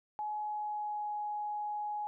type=tone with pitch glide; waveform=sine; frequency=845 to 836.7 Hz; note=G#5 to G#5; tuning=+30 to +13 cents; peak=-34 dBFS; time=0.19-2.07 s; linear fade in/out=0 ms; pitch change=-17 cents; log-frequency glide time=0.34-1.11 s; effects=none